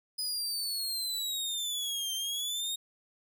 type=exponential two-way sweep; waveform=sawtooth; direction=down then up; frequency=5020 to 3136 to 3744 Hz; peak=-29 dBFS; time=0.18-2.76 s; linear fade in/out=10 ms; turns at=2.14 s; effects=none